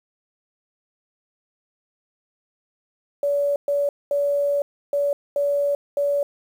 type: tone bursts at uneven times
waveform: sine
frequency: 571 Hz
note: D5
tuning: 49 cents flat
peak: -18 dBFS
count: 6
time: 3.23-3.56 / 3.68-3.89 / 4.11-4.62 / 4.93-5.13 / 5.36-5.75 / 5.97-6.23 s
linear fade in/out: 2 ms
effects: 8-bit